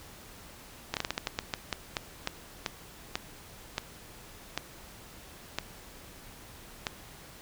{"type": "slowing click train", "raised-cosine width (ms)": 0.2, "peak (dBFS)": -12, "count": 18, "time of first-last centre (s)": [0.94, 6.868], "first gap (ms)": 28, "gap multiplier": 1.27, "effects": ["pink hiss -50 dBFS RMS until 7.41 s"]}